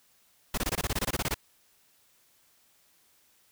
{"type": "noise bursts", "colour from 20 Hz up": "pink", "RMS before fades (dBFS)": -29, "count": 14, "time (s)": [0.54, 1.344], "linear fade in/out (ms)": 5, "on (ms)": 37, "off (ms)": 22, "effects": ["white hiss -65 dBFS RMS until 3.51 s"]}